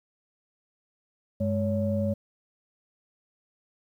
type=tone cluster; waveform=sine; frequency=98.2 / 209.7 / 561 Hz; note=G2 / G#3 / C#5; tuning=+4 / +17 / +21 cents; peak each=-28 / -27 / -29 dBFS; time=1.4-2.14 s; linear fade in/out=10 ms; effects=tanh soft clip ceiling -14 dBFS + 10-bit